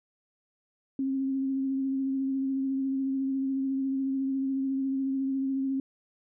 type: tone with vibrato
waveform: sine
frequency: 268.6 Hz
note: C4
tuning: 46 cents sharp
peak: -26 dBFS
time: 0.99-5.8 s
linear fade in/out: 2 ms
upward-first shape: triangle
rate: 14 Hz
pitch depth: 23 cents each way
effects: none